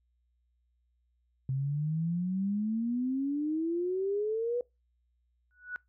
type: exponential sweep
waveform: sine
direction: up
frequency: 130.5 to 493.9 Hz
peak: -28 dBFS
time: 1.49-4.61 s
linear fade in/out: 2 ms
type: tone with exponential growth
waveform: sine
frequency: 1474 Hz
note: F#6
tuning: 7 cents flat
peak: -31 dBFS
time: 5.51-5.76 s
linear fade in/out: 0 ms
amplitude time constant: 53 ms
effects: noise-tail reverb RT60 0.2 s tail -23 dB re dry + added 60 Hz sine -70 dBFS peak until 5.88 s